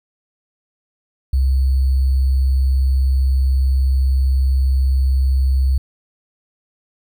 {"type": "tone with sample-and-hold", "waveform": "sine", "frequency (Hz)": 66.2, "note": "C2", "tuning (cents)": 21, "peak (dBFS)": -12, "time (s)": [1.33, 5.78], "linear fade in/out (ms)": 5, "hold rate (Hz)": 4410, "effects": []}